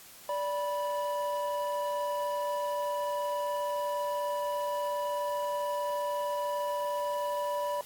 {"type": "tone pair together", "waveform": "triangle", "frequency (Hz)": [582.7, 980], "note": ["D5", "B5"], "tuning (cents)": [-14, -14], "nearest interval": "major sixth", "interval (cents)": 900, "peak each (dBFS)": [-30, -31], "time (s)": [0.29, 7.81], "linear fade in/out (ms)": 2, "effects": ["white hiss -51 dBFS RMS until 7.85 s", "AAC 64 kbps"]}